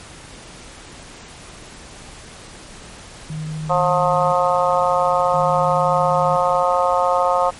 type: tone with tremolo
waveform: sine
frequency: 155.56 Hz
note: D#3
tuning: in tune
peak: -24 dBFS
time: 3.3-6.63 s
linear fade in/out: 2 ms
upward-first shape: square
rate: 0.49 Hz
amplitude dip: 70%
type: harmonic tone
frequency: 178.6 Hz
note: F3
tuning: 39 cents sharp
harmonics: 3 / 4 / 5 / 6 / 7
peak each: -19 / -20 / -21 / -22 / -22 dBFS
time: 3.69-7.51 s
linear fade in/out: 20 ms
effects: pink hiss -39 dBFS RMS until 7.59 s + MP3 48 kbps